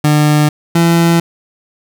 30% pulse tone pair in turn, 150 / 168.37 Hz, D3 / E3, +37 / +37 cents, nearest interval major second, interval 200 cents, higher second, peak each -5 dBFS, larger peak neither, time 0.04-0.49 / 0.75-1.2 s, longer neither, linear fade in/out 5 ms, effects none

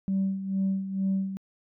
sine tone with tremolo, 192.9 Hz, G3, 28 cents flat, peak -21 dBFS, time 0.08-1.37 s, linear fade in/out 0 ms, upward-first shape sine, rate 2.2 Hz, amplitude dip 70%, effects tanh soft clip ceiling -20 dBFS

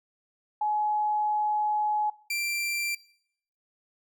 sine / sawtooth tone pair in turn, 845 / 2358 Hz, G#5 / D7, +30 / +6 cents, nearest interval octave + tritone, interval 1776 cents, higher second, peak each -24 dBFS, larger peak neither, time 0.61-2.1 / 2.3-2.95 s, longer first, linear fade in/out 5 ms, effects noise-tail reverb RT60 0.7 s tail -22 dB re dry

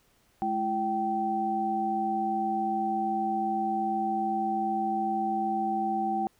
sine tone cluster, 212.7 / 335.3 / 774 Hz, G#3 / E4 / G5, +42 / +30 / -22 cents, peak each -33 / -34 / -27 dBFS, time 0.42-6.27 s, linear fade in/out 0 ms, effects pink hiss -66 dBFS RMS until 6.39 s

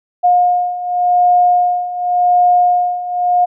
sine beating tone pair, 714 / 714.89 Hz, F5 / F5, +38 / +40 cents, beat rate 0.89 Hz, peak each -15 / -11 dBFS, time 0.23-3.46 s, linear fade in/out 20 ms, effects none

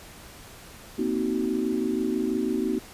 sine chord, C half-diminished seventh, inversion third, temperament just, 235.5 / 261.6 / 314 / 376.7 Hz, Bb3 / C4 / Eb4 / Gb4, +18 / 0 / +16 / +31 cents, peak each -29 dBFS, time 0.98-2.79 s, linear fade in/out 10 ms, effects pink hiss -46 dBFS RMS until 2.93 s + resampled to 32000 Hz

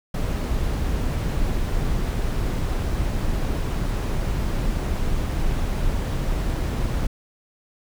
brown noise, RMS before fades -23 dBFS, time 0.14-7.07 s, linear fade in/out 5 ms, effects none

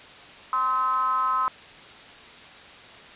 triangle ring-modulated tone, 123.47 Hz, B2, in tune, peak -16 dBFS, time 0.53-1.48 s, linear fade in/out 0 ms, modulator 1160 Hz, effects white hiss -45 dBFS RMS until 3.15 s + resampled to 8000 Hz

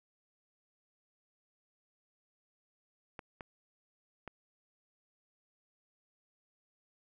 clicks, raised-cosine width 0.5 ms, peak -28 dBFS, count 3, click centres 3.192 / 3.408 / 4.277 s, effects none

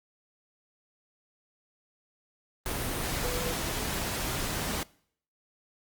sine tone in noise, 493.9 Hz, B4, in tune, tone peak -34 dBFS, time 3.24-3.53 s, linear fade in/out 0 ms, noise pink, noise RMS -32 dBFS, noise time 2.66-4.83 s, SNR -5 dB, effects noise-tail reverb RT60 0.6 s tail -23 dB re dry + Opus 32 kbps

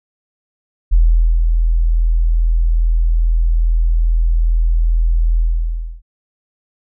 sine tone with ADSR envelope, 41.2 Hz, E1, in tune, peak -6 dBFS, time 0.91-6.02 s, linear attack 22 ms, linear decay 450 ms, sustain -4 dB, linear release 630 ms, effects none

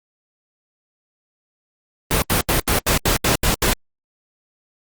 pink noise bursts, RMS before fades -17 dBFS, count 9, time 2.11-3.732 s, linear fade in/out 0 ms, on 110 ms, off 79 ms, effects Opus 32 kbps

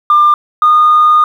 sine tone pair in turn, 1196 / 1224.7 Hz, D6 / D#6, +31 / -28 cents, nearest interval unison, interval 41 cents, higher second, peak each -3 dBFS, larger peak neither, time 0.1-0.34 / 0.62-1.24 s, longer second, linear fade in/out 2 ms, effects tanh soft clip ceiling -1 dBFS + 7-bit

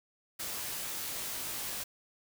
white noise with comb filter, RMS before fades -38 dBFS, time 0.39-1.84 s, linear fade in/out 10 ms, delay 19 ms, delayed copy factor +0.75, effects none

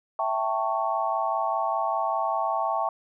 sine chord, A dominant seventh, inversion second, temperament equal with one note detuned, 659.3 / 784 / 889.2 / 1108.7 Hz, E5 / G5 / A5 / C#6, 0 / 0 / +18 / 0 cents, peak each -29 dBFS, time 0.19-2.89 s, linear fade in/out 2 ms, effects none

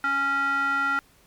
square tone with band-pass filter, 277.2 Hz, C#4, in tune, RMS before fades -24 dBFS, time 0.04-0.99 s, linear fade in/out 0 ms, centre 1500 Hz, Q 8.4, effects pink hiss -58 dBFS RMS until 1.26 s + MP3 96 kbps

